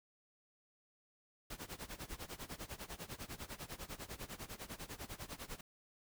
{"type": "noise with tremolo", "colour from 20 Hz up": "pink", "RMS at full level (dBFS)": -45, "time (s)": [1.5, 5.61], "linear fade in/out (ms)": 5, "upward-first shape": "sine", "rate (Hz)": 10, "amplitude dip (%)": 90, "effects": []}